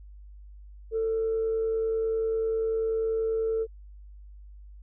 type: tone with amplitude modulation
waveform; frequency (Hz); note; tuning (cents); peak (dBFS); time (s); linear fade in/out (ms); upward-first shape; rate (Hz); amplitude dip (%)
sine; 446.5; A4; +25; -22; 0.91-3.67; 50; sine; 90.2; 30
effects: tanh soft clip ceiling -20 dBFS + added 50 Hz sine -44 dBFS peak until 4.82 s